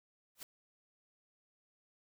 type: noise with exponential growth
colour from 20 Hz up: white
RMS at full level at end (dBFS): -42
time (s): 0.35-0.43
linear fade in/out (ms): 2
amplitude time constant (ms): 17
effects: none